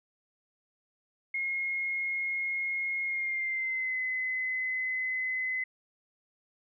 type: tone with pitch glide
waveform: sine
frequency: 2153 to 2032 Hz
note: C7 to B6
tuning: +49 to +49 cents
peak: -29 dBFS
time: 1.34-5.64 s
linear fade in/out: 5 ms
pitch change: -100 cents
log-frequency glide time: 3.04-3.99 s
effects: none